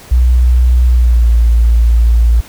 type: tone with pitch glide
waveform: sine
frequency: 61.6 to 57.47 Hz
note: B1 to A#1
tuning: -4 to -24 cents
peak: -5 dBFS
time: 0.11-2.41 s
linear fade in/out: 10 ms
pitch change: -120 cents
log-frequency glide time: 0.87-1.32 s
effects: pink hiss -36 dBFS RMS until 2.48 s